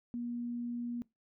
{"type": "tone", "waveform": "sine", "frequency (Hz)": 239.3, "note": "A#3", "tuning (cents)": 46, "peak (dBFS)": -35, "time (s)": [0.14, 1.02], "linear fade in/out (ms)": 0, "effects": ["noise-tail reverb RT60 0.2 s tail -22 dB re dry"]}